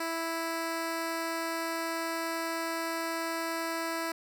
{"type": "tone", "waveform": "10% pulse", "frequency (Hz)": 329.6, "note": "E4", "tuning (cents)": 0, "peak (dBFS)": -23, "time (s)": [0, 4.12], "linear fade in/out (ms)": 5, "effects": []}